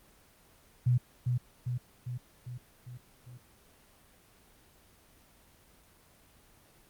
sine tone with echo, 123.47 Hz, B2, in tune, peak -22 dBFS, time 0.86-0.98 s, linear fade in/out 10 ms, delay 400 ms, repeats 6, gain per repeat -4 dB, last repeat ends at 3.38 s, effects pink hiss -61 dBFS RMS until 6.89 s + Opus 24 kbps

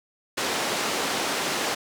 pink band-pass noise, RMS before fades -27 dBFS, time 0.37-1.75 s, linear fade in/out 10 ms, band 320 to 7800 Hz, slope 12 dB/octave, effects none

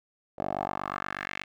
10% pulse tone with band-pass filter sweep, 48.3 Hz, G1, 25 cents flat, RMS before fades -34 dBFS, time 0.38-1.44 s, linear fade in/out 10 ms, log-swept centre 570 to 2400 Hz, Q 2.8, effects none

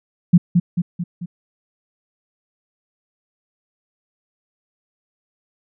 sine tone with echo, 174.7 Hz, F3, 1 cent sharp, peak -5 dBFS, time 0.33-0.38 s, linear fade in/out 10 ms, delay 220 ms, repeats 4, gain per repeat -5 dB, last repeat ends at 1.26 s, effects none

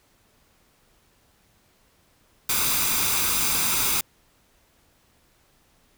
white noise with comb filter, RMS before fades -23 dBFS, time 2.49-4.01 s, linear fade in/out 5 ms, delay 0.82 ms, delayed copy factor +0.55, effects pink hiss -62 dBFS RMS until 5.97 s

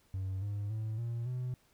triangle tone with pitch steps, 95.3 / 102.14 / 109.47 / 117.33 / 125.75 Hz, G2 / G#2 / A2 / A#2 / B2, -48 / -28 / -8 / +12 / +32 cents, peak -31 dBFS, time 0.14-1.54 s, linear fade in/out 0 ms, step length 280 ms, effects tanh soft clip ceiling -28 dBFS + pink hiss -69 dBFS RMS until 1.73 s

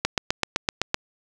click train, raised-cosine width 0.2 ms, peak -3 dBFS, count 8, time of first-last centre 0.05-0.944 s, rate 7.83 Hz, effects none

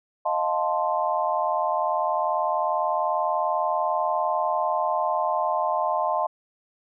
sine chord, F dominant seventh, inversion third, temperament equal with one note detuned, 622.3 / 702.5 / 880 / 1046.5 Hz, Eb5 / F5 / A5 / C6, 0 / +10 / 0 / 0 cents, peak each -27 dBFS, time 0.25-6.27 s, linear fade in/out 10 ms, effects none

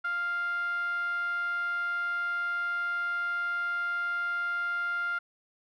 10% pulse tone with band-pass filter, 698.5 Hz, F5, in tune, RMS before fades -31 dBFS, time 0.04-5.19 s, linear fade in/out 10 ms, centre 1400 Hz, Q 7.5, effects none

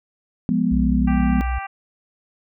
sine chord, F diminished, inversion none, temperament equal with one note detuned, 175.52 / 207.7 / 246.9 Hz, F3 / Ab3 / Cb4, +9 / 0 / 0 cents, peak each -22 / -21 / -20 dBFS, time 0.49-1.41 s, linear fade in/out 0 ms
sine tone with vibrato, 61.74 Hz, B1, in tune, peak -20 dBFS, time 0.71-1.59 s, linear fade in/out 10 ms, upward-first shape triangle, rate 5.2 Hz, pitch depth 19 cents each way
harmonic tone, 392 Hz, G4, in tune, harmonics 2 / 3 / 4 / 5 / 6 / 7, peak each -30 / -34 / -36 / -38 / -40 / -41 dBFS, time 1.07-1.67 s, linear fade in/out 10 ms
effects none

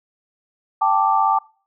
sine chord, G suspended second, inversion none, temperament equal, 784 / 880 / 1174.7 Hz, G5 / A5 / D6, 0 / 0 / 0 cents, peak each -19 / -18 / -19 dBFS, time 0.81-1.39 s, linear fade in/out 10 ms, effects noise-tail reverb RT60 0.4 s tail -23 dB re dry

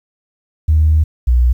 sine tone pair in turn, 77.78 / 61.18 Hz, D#2 / B1, 0 / -16 cents, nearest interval major third, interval 416 cents, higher first, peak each -7 dBFS, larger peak neither, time 0.68-1.04 / 1.27-1.53 s, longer first, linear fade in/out 10 ms, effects tanh soft clip ceiling -3 dBFS + 8-bit

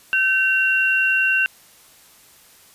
sine tone pair together, 1538.7 / 2745 Hz, G6 / F7, -33 / -31 cents, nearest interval minor seventh, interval 1002 cents, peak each -18 dBFS, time 0.13-1.46 s, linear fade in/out 0 ms, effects white hiss -50 dBFS RMS until 2.74 s + resampled to 32000 Hz

